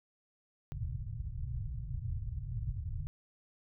white low-pass noise, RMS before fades -38 dBFS, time 0.72-3.07 s, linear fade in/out 0 ms, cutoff 130 Hz, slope 48 dB/octave, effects none

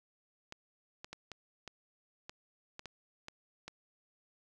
clicks, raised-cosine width 0.2 ms, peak -27 dBFS, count 10, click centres 0.524 / 1.045 / 1.13 / 1.317 / 1.677 / 2.295 / 2.794 / 2.857 / 3.284 / 3.68 s, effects none

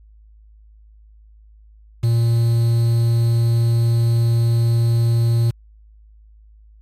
triangle tone with quantisation, 116.54 Hz, A#2, in tune, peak -11 dBFS, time 2.03-5.51 s, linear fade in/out 10 ms, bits 6, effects added 53 Hz sine -44 dBFS peak until 6.81 s + MP3 64 kbps

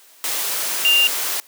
sine tone in noise, 2794 Hz, F7, in tune, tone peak -12 dBFS, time 0.85-1.07 s, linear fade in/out 0 ms, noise white, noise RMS -23 dBFS, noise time 0.24-1.4 s, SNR +8 dB, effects white hiss -49 dBFS RMS until 1.47 s + high-pass 400 Hz 12 dB/octave

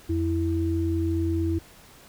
sine tone pair together, 86.45 / 329.6 Hz, F2 / E4, -17 / 0 cents, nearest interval octave + major seventh, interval 2317 cents, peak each -25 dBFS, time 0.09-1.59 s, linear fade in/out 10 ms, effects pink hiss -51 dBFS RMS until 2.08 s

